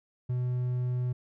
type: tone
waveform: triangle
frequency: 124.6 Hz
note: B2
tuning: 16 cents sharp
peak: -25 dBFS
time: 0.29-1.13 s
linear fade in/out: 10 ms
effects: none